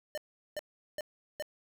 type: tone bursts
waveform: square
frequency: 602 Hz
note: D5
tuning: 43 cents sharp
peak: -35 dBFS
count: 4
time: 0.15-1.424 s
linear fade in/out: 0 ms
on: 26 ms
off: 390 ms
effects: none